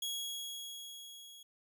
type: tone with level ramp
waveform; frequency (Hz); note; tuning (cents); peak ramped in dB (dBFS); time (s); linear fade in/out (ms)
sawtooth; 3322; G#7; 0; -32 to -49; 0.02-1.43; 5
effects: none